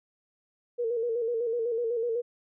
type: tone with vibrato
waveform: sine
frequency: 466.2 Hz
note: A#4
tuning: in tune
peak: -26 dBFS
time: 0.78-2.22 s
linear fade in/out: 20 ms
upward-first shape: square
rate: 8 Hz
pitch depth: 56 cents each way
effects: none